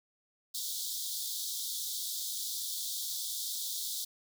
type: high-pass noise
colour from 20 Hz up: pink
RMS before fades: -37 dBFS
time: 0.54-4.05 s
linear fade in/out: 10 ms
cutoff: 3400 Hz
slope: 96 dB/octave
effects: none